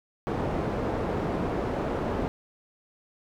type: low-pass noise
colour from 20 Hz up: white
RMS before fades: -29 dBFS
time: 0.27-2.28 s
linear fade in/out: 0 ms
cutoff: 570 Hz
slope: 12 dB/octave
effects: none